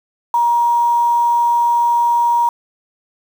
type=tone with quantisation; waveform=sine; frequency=947 Hz; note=A#5; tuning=27 cents sharp; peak=-11 dBFS; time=0.34-2.49 s; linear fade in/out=2 ms; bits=6; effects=none